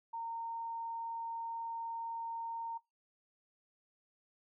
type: tone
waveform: sine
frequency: 919 Hz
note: A#5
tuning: 25 cents flat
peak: -38 dBFS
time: 0.13-2.78 s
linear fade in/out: 10 ms
effects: noise-tail reverb RT60 0.2 s tail -20 dB re dry